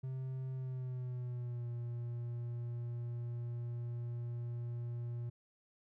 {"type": "tone with pitch glide", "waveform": "triangle", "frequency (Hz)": [130.81, 119.26], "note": ["C3", "A#2"], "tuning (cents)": [0, 40], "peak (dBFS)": -36, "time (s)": [0.03, 5.3], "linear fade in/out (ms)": 10, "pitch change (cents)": -160, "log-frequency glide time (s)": [0.54, 1.68], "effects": []}